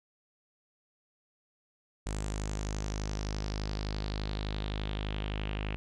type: tone with low-pass filter sweep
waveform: sawtooth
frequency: 51.7 Hz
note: G#1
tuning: 7 cents flat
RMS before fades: -35 dBFS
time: 2.06-5.76 s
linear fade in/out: 0 ms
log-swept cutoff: 8000 to 2700 Hz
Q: 4
effects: none